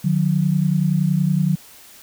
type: tone pair together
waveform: sine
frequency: 151.22 / 181.9 Hz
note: D#3 / F#3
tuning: -49 / -29 cents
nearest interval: minor third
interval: 320 cents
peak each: -18 dBFS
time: 0.04-1.56 s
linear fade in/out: 10 ms
effects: white hiss -45 dBFS RMS until 2.02 s